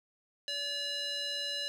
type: tone with band-pass filter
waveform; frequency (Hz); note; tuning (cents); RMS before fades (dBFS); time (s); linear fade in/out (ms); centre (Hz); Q
square; 573; D5; -43; -36; 0.48-1.68; 0; 3700; 3.5
effects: none